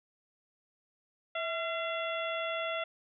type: harmonic tone with a mistuned harmonic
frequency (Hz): 683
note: F5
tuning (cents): -39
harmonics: 1 / 2 / 3 / 4 / 5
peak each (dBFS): -35 / -38 / -40 / -41 / -42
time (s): 1.35-2.84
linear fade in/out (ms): 5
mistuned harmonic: 1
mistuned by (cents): -75
effects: none